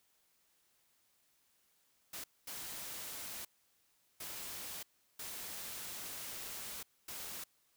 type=noise bursts at uneven times; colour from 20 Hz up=white; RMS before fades=-45 dBFS; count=5; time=2.13-2.24 / 2.47-3.45 / 4.2-4.83 / 5.19-6.83 / 7.08-7.44 s; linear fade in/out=5 ms; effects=white hiss -74 dBFS RMS until 7.76 s